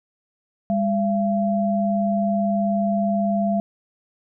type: tone pair together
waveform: sine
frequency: 202 / 679.4 Hz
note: G#3 / F5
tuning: -48 / -48 cents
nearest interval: octave + major sixth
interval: 2100 cents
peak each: -20 / -22 dBFS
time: 0.7-3.6 s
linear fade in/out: 0 ms
effects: none